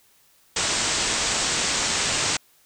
white low-pass noise, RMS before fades -24 dBFS, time 0.56-2.37 s, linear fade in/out 5 ms, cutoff 8400 Hz, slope 96 dB/octave, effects white hiss -59 dBFS RMS until 2.65 s

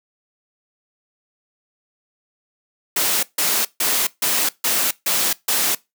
white noise bursts, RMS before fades -19 dBFS, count 7, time 2.96-5.75 s, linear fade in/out 5 ms, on 270 ms, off 150 ms, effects noise-tail reverb RT60 0.2 s tail -21 dB re dry + high-pass 200 Hz 12 dB/octave

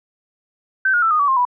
sine tone with pitch steps, 1544 / 1432.3 / 1328.7 / 1232.6 / 1143.4 / 1060.7 / 984 Hz, G6 / F6 / E6 / D#6 / D6 / C6 / B5, -27 / +43 / +13 / -17 / -47 / +23 / -7 cents, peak -13 dBFS, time 0.85-1.452 s, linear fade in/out 5 ms, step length 86 ms, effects none

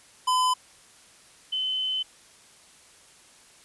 square / sine tone pair in turn, 1012 / 3046 Hz, B5 / F#7, +42 / +50 cents, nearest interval octave + perfect fifth, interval 1908 cents, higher second, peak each -21 / -25 dBFS, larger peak first, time 0.27-0.54 / 1.52-2.03 s, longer second, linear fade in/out 10 ms, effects white hiss -54 dBFS RMS until 3.64 s + resampled to 24000 Hz

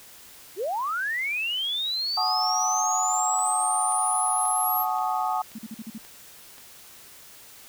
sine linear sweep, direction up, 329.6 to 11820 Hz, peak -25 dBFS, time 0.56-4.86 s, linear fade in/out 50 ms
sine chord, D# half-diminished seventh, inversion first, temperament equal with one note detuned, 740 / 860.4 / 1108.7 / 1244.5 Hz, F#5 / A5 / C#6 / D#6, 0 / -39 / 0 / 0 cents, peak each -27 / -28 / -33 / -30 dBFS, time 2.17-5.42 s, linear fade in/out 5 ms
click train, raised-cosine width 0.2 ms, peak -30 dBFS, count 7, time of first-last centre 3.39-6.581 s, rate 1.88 Hz
sine tone bursts, 221.8 Hz, A3, 14 cents sharp, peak -33 dBFS, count 6, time 5.55-5.981 s, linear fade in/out 5 ms, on 36 ms, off 43 ms
effects white hiss -48 dBFS RMS until 7.68 s

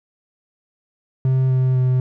triangle tone with pitch steps, 130.81 / 129.31 / 127.82 Hz, C3 / C3 / C3, 0 / -20 / -40 cents, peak -12 dBFS, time 1.25-2 s, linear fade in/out 2 ms, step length 250 ms, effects none

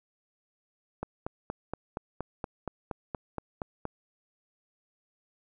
click train, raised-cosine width 1 ms, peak -19 dBFS, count 13, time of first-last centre 1.03-3.854 s, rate 4.25 Hz, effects none

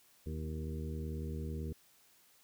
harmonic tone with a mistuned harmonic, 78.1 Hz, D#2, 7 cents sharp, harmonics 1 / 2 / 3 / 4 / 5 / 6, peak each -39 / -43 / -46 / -51 / -49 / -51 dBFS, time 0.26-1.73 s, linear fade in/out 5 ms, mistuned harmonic 4, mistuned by +40 cents, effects white hiss -66 dBFS RMS until 2.43 s

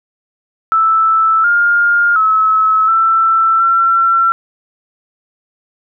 sine tone with pitch steps, 1318 / 1411 / 1294 / 1333 / 1353 Hz, E6 / F6 / E6 / E6 / E6, -1 / +17 / -32 / +19 / +45 cents, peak -8 dBFS, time 0.72-4.32 s, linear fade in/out 0 ms, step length 720 ms, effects none

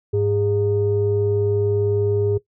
sine tone pair together, 102.42 / 409 Hz, G#2 / G#4, -24 / -26 cents, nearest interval 2 octaves, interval 2398 cents, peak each -20 / -18 dBFS, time 0.13-2.38 s, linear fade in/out 10 ms, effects noise-tail reverb RT60 0.1 s tail -17 dB re dry + tanh soft clip ceiling -10 dBFS

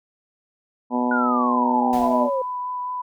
harmonic tone, 123.47 Hz, B2, in tune, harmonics 2 / 3 / 4 / 5 / 6 / 7 / 8, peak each -21 / -33 / -31 / -30 / -31 / -27 / -28 dBFS, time 0.9-2.3 s, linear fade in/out 50 ms
sine exponential sweep, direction down, 1472 to 511 Hz, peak -21 dBFS, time 1.11-2.42 s, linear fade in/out 5 ms
pink noise with exponential decay, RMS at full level -35 dBFS, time 1.93-2.58 s, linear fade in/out 1 ms, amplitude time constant 140 ms
sine tone with vibrato, 995 Hz, B5, 13 cents sharp, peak -25 dBFS, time 2.01-3.02 s, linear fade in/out 10 ms, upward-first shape triangle, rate 4.7 Hz, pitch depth 11 cents each way
effects none

